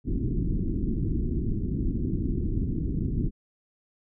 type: low-pass noise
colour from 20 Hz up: pink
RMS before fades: -27 dBFS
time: 0.04-3.31 s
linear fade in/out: 50 ms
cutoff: 350 Hz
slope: 48 dB/octave
effects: none